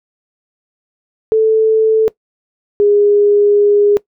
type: tone pair in turn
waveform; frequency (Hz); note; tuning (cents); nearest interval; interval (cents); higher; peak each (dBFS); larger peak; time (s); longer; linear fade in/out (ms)
sine; 440 / 410.8; A4 / G#4; 0 / -19; minor second; 119; first; -7; neither; 1.32-2.08 / 2.8-3.97; second; 0
effects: noise-tail reverb RT60 0.1 s tail -20 dB re dry